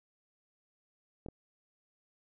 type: clicks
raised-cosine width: 2 ms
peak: -30 dBFS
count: 2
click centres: 1.262 / 1.286 s
effects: none